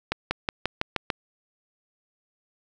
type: accelerating click train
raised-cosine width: 0.3 ms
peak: -8 dBFS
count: 7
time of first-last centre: 0.12-1.102 s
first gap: 190 ms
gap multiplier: 0.94
effects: none